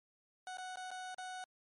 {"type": "tone with dropouts", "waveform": "30% pulse", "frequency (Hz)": 740, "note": "F#5", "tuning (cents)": 0, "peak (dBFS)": -40, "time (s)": [0.47, 1.44], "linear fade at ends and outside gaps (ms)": 1, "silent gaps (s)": [[0.572, 0.583], [0.758, 0.771], [0.906, 0.914], [1.145, 1.183]], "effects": ["MP3 48 kbps"]}